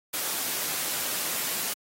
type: noise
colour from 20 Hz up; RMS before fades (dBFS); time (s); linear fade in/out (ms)
white; -30; 0.13-1.74; 10
effects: high-pass 150 Hz 12 dB/octave + AAC 48 kbps